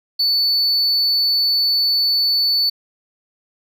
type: tone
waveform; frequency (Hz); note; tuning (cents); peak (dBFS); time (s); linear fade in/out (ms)
triangle; 4480; C#8; +18; -13; 0.19-2.7; 10
effects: none